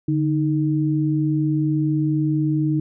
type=tone pair together; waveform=sine; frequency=146.83 / 311.1 Hz; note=D3 / D#4; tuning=0 / 0 cents; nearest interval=octave + minor second; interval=1300 cents; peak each=-20 dBFS; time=0.08-2.8 s; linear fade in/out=5 ms; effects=none